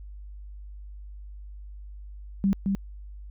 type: tone with echo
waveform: sine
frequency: 196 Hz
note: G3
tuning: in tune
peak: -19 dBFS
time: 2.44-2.53 s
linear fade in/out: 0 ms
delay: 220 ms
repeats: 1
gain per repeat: -3 dB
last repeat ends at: 2.75 s
effects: added 50 Hz sine -39 dBFS peak until 3.3 s